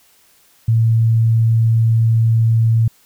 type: tone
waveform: sine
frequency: 113.5 Hz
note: A#2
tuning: 46 cents flat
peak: -10 dBFS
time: 0.68-2.88 s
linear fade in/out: 5 ms
effects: white hiss -53 dBFS RMS until 3.05 s